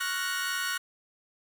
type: chord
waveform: sawtooth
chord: Gb major seventh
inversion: second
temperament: equal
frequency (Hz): 1108.7 / 1396.9 / 1480 / 1864.7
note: Db6 / F6 / Gb6 / Bb6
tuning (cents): 0 / 0 / 0 / 0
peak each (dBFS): -34 / -34 / -28 / -32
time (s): 0-0.78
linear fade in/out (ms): 10
effects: none